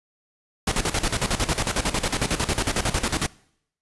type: noise with tremolo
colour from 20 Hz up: pink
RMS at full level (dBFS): -22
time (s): 0.67-3.27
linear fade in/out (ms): 5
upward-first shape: square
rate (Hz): 11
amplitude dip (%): 75
effects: noise-tail reverb RT60 0.7 s tail -23 dB re dry + resampled to 24000 Hz